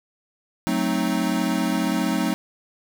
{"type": "chord", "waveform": "square", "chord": "F# diminished seventh", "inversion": "none", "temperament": "equal", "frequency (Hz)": [185, 220, 261.6, 311.1], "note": ["F#3", "A3", "C4", "Eb4"], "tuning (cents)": [0, 0, 0, 0], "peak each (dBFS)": -27, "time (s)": [0.67, 2.34], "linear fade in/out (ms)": 0, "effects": []}